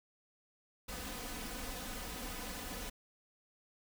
pink noise with comb filter, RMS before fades -43 dBFS, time 0.88-2.9 s, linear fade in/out 10 ms, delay 4 ms, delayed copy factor +0.8, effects none

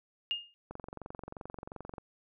sine tone with exponential decay, 2834 Hz, F7, 25 cents sharp, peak -27 dBFS, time 0.31-0.54 s, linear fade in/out 0 ms, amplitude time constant 48 ms
click train, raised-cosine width 1 ms, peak -28 dBFS, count 30, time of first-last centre 0.71-1.982 s, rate 22.8 Hz
effects none

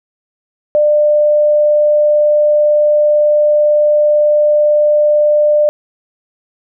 sine tone, 597 Hz, D5, 28 cents sharp, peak -7 dBFS, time 0.75-5.69 s, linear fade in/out 0 ms, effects none

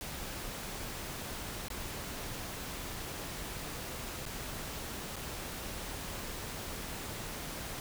pink noise with dropouts, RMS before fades -41 dBFS, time 0.01-7.8 s, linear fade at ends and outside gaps 0 ms, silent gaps 1.684-1.702 / 4.254-4.263 / 5.158-5.165 s, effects none

